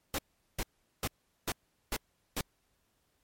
pink noise bursts, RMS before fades -33 dBFS, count 6, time 0.14-2.41 s, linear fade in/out 2 ms, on 45 ms, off 400 ms, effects pink hiss -75 dBFS RMS until 3.23 s + MP3 64 kbps

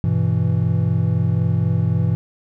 triangle chord, E minor, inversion first, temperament equal with one note detuned, 99.54 / 123.47 / 164.81 Hz, G2 / B2 / E3, +27 / 0 / 0 cents, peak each -18 dBFS, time 0.04-2.15 s, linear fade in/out 0 ms, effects none

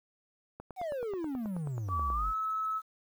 click train, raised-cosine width 1 ms, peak -29 dBFS, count 15, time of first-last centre 0.6-2.102 s, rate 9.32 Hz
triangle exponential sweep, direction down, 781 to 41.48 Hz, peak -31 dBFS, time 0.76-2.34 s, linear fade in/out 50 ms
sine tone with pitch glide, 1149 to 1297.2 Hz, D6 to E6, -38 to -28 cents, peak -30 dBFS, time 1.88-2.82 s, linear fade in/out 50 ms, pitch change +210 cents, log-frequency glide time 2.12-2.27 s
effects 10-bit

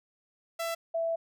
sawtooth / sine tone pair in turn, 667 / 662 Hz, E5 / E5, +20 / +7 cents, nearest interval unison, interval 13 cents, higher first, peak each -27 dBFS, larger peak neither, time 0.59-0.75 / 0.94-1.16 s, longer second, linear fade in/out 10 ms, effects none

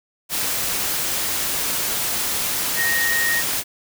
sine tone in noise, 1864.7 Hz, A#6, in tune, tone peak -19 dBFS, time 2.75-3.43 s, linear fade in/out 50 ms, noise white, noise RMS -23 dBFS, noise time 0.29-3.64 s, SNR +1 dB, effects none

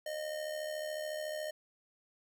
square tone with amplitude modulation, 613 Hz, D#5, 26 cents flat, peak -35 dBFS, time 0.06-1.51 s, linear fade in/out 5 ms, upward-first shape sine, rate 73.9 Hz, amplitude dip 55%, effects none

